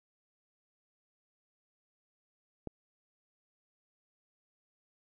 click, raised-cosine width 2 ms, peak -25 dBFS, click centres 2.673 s, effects none

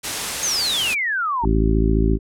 white noise, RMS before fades -24 dBFS, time 0.03-0.95 s, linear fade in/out 20 ms
sine exponential sweep, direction down, 6645 to 880 Hz, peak -19 dBFS, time 0.43-1.45 s, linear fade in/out 2 ms
harmonic tone, 54.6 Hz, A1, 13 cents flat, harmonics 1 / 2 / 3 / 4 / 5 / 6 / 7, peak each -17 / -24 / -24 / -25 / -24 / -26 / -24 dBFS, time 1.42-2.19 s, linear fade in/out 50 ms
effects low-pass 10000 Hz 12 dB/octave

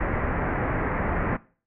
pink low-pass noise, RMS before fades -26 dBFS, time 0-1.37 s, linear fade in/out 10 ms, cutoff 2100 Hz, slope 48 dB/octave, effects noise-tail reverb RT60 0.4 s tail -20 dB re dry

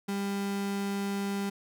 35% pulse tone, 199.1 Hz, G3, 27 cents sharp, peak -28 dBFS, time 0.08-1.5 s, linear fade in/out 10 ms, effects none

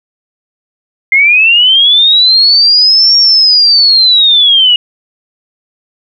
sine linear two-way sweep, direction up then down, 2093 to 5570 to 2862 Hz, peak -3 dBFS, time 1.12-4.76 s, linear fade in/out 2 ms, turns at 3.17 s, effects none

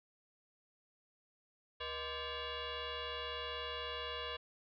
sine tone with frequency modulation, 1174.7 Hz, D6, in tune, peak -39 dBFS, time 1.8-4.37 s, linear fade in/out 10 ms, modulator 552 Hz, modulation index 4.6, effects none

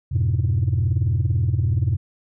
sine chord, F diminished, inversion none, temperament just, 87.31 / 104.77 / 125.72 Hz, F2 / Ab2 / Cb3, 0 / +16 / +31 cents, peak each -20 dBFS, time 0.11-1.97 s, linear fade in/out 20 ms, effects tanh soft clip ceiling -13 dBFS

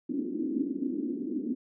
white band-pass noise, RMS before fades -32 dBFS, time 0.09-1.55 s, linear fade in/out 10 ms, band 240 to 320 Hz, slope 48 dB/octave, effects none

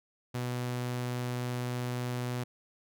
sawtooth tone, 123.47 Hz, B2, in tune, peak -28 dBFS, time 0.34-2.44 s, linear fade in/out 10 ms, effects none

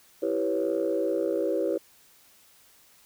sine chord, C# half-diminished seventh, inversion first, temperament equal, 329.6 / 392 / 493.9 / 554.4 Hz, E4 / G4 / B4 / C#5, 0 / 0 / 0 / 0 cents, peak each -29 dBFS, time 0.22-1.78 s, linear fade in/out 10 ms, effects tanh soft clip ceiling -16 dBFS + white hiss -58 dBFS RMS until 3.05 s

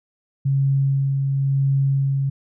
sine tone with tremolo, 137.1 Hz, C#3, 19 cents flat, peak -15 dBFS, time 0.45-2.3 s, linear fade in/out 10 ms, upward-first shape sine, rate 0.96 Hz, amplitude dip 30%, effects none

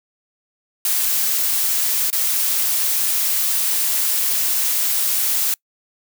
blue noise with dropouts, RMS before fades -19 dBFS, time 0.85-5.54 s, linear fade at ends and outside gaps 2 ms, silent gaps 2.102-2.128 s, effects noise-tail reverb RT60 0.1 s tail -26 dB re dry

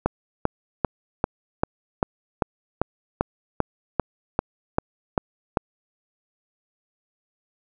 click train, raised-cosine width 1 ms, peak -5 dBFS, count 15, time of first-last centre 0.06-5.572 s, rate 2.54 Hz, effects none

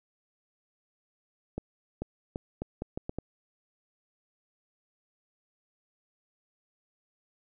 accelerating click train, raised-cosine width 2 ms, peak -20 dBFS, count 8, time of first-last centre 1.58-3.186 s, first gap 440 ms, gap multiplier 0.77, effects none

